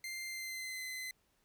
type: tone with pitch glide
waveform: sawtooth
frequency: 2093 to 2042 Hz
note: C7 to C7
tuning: 0 to -43 cents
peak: -37 dBFS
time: 0.04-1.11 s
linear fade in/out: 2 ms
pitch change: -43 cents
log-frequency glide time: 0.26-0.84 s
effects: pink hiss -75 dBFS RMS until 1.44 s